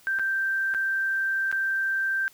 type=tone with dropouts; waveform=sine; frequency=1568 Hz; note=G6; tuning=in tune; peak=-23 dBFS; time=0.07-2.28 s; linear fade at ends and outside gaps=0 ms; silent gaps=0.188-0.195 / 0.74-0.747 / 1.515-1.526 s; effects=white hiss -56 dBFS RMS until 2.33 s

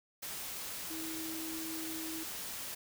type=tone in noise; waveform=sine; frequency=321.8 Hz; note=E4; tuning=42 cents flat; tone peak=-41 dBFS; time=0.9-2.24 s; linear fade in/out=10 ms; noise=white; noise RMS=-42 dBFS; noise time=0.22-2.75 s; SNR=-2 dB; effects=none

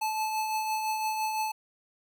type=tone with tremolo; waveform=square; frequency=869 Hz; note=A5; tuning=22 cents flat; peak=-27 dBFS; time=0.01-1.52 s; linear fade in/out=10 ms; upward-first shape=triangle; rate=5.9 Hz; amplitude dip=40%; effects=none

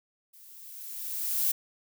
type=noise with level ramp; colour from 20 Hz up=violet; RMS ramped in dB=-54 to -25 dBFS; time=0.33-1.52 s; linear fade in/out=10 ms; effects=none

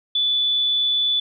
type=tone; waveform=sine; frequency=3472 Hz; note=A7; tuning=24 cents flat; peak=-17 dBFS; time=0.15-1.2 s; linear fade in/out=5 ms; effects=none

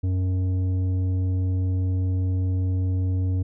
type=tone with tanh clipping; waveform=triangle; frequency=92.5 Hz; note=F#2; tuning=in tune; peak=-22 dBFS; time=0.03-3.43 s; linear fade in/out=10 ms; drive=13 dB; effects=none

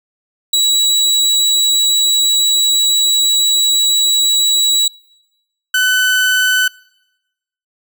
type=tone pair in turn; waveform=30% pulse; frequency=3902 / 1506.2 Hz; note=B7 / F#6; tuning=-22 / +30 cents; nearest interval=octave + major third; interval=1648 cents; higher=first; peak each=-8 dBFS; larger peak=neither; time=0.53-4.88 / 5.74-6.68 s; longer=first; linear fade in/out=5 ms; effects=noise-tail reverb RT60 1.0 s tail -25 dB re dry

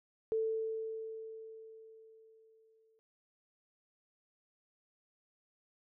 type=tone with exponential decay; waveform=sine; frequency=443.7 Hz; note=A4; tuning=14 cents sharp; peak=-29 dBFS; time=0.32-2.99 s; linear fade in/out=0 ms; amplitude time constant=580 ms; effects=none

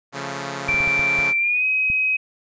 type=chord; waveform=5% pulse; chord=Db augmented; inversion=none; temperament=equal; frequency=138.59 / 174.61 / 220 Hz; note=Db3 / F3 / A3; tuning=0 / 0 / 0 cents; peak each=-18 / -22 / -23 dBFS; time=0.12-1.34 s; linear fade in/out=50 ms
type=tone with pitch glide; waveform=sine; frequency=2349 to 2532 Hz; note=D7 to D#7; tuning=0 to +30 cents; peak=-17 dBFS; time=0.68-2.17 s; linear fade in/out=10 ms; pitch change=+130 cents; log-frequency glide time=1.38-1.65 s
type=clicks; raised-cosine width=5 ms; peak=-21 dBFS; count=7; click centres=0.691 / 0.743 / 0.805 / 0.876 / 0.994 / 1.19 / 1.901 s
effects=resampled to 16000 Hz

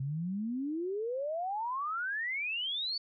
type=exponential sweep; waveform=sine; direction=up; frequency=130 to 4570 Hz; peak=-32 dBFS; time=0-2.98 s; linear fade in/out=5 ms; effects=none

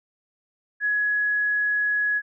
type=tone; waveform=sine; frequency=1680 Hz; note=G#6; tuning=19 cents sharp; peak=-20 dBFS; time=0.8-2.22 s; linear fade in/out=50 ms; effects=none

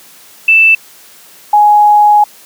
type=tone pair in turn; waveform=sine; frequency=2649 / 834.4 Hz; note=E7 / G#5; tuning=+8 / +8 cents; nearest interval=octave + minor sixth; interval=2000 cents; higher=first; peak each=-3 dBFS; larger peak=neither; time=0.48-0.75 / 1.53-2.24 s; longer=second; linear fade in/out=5 ms; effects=white hiss -39 dBFS RMS until 2.45 s + high-pass 150 Hz 12 dB/octave

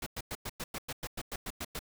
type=noise bursts; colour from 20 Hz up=pink; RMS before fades=-38 dBFS; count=13; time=0.02-1.792 s; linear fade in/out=5 ms; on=44 ms; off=100 ms; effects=none

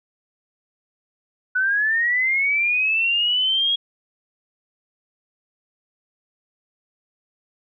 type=linear sweep; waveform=sine; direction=up; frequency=1480 to 3308 Hz; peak=-17 dBFS; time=1.55-3.76 s; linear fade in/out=10 ms; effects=none

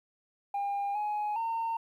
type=tone with pitch steps; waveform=sine; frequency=804 / 838 / 912 Hz; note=G5 / G#5 / A#5; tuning=+44 / +15 / -38 cents; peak=-27 dBFS; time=0.54-1.77 s; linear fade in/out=5 ms; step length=410 ms; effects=tanh soft clip ceiling -28 dBFS + 11-bit

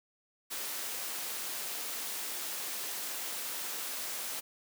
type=high-pass noise; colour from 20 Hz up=white; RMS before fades=-38 dBFS; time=0.5-4.41 s; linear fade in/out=20 ms; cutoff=280 Hz; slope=12 dB/octave; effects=none

